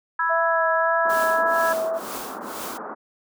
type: chord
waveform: sine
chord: E major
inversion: second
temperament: equal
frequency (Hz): 987.8 / 1318.5 / 1661.2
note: B5 / E6 / G#6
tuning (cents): 0 / 0 / 0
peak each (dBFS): -24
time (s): 0.19-1.73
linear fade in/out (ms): 5
type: tone with vibrato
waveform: sine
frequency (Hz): 657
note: E5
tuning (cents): -6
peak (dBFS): -22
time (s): 0.29-1.99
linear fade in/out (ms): 20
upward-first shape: sine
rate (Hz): 1.8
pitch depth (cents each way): 24
type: band-pass noise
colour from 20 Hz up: white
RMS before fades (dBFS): -34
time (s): 1.04-2.95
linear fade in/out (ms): 20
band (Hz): 200 to 1400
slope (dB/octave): 48
type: noise with tremolo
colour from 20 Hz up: white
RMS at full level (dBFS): -34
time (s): 1.09-2.78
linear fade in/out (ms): 10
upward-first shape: triangle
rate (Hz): 2.1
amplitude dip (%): 100
effects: none